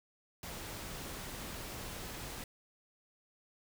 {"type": "noise", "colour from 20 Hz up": "pink", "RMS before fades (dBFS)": -44, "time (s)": [0.43, 2.44], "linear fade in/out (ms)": 2, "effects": []}